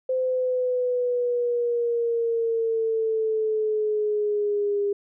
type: exponential sweep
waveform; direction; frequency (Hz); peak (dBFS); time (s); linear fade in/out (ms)
sine; down; 517 to 403.7; -21; 0.09-4.93; 5
effects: none